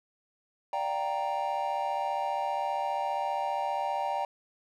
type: chord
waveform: triangle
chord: G minor seventh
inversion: second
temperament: equal with one note detuned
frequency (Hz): 587.3 / 709 / 784 / 932.3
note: D5 / F5 / G5 / Bb5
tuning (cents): 0 / +26 / 0 / 0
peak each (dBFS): -34 / -36 / -30 / -31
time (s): 0.73-4.25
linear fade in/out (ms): 2
effects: none